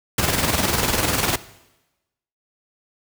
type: noise with tremolo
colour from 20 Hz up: pink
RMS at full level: -18 dBFS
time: 0.18-1.36 s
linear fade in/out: 5 ms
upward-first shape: square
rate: 20 Hz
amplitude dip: 50%
effects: noise-tail reverb RT60 1.0 s tail -18 dB re dry + high-pass 60 Hz 12 dB/octave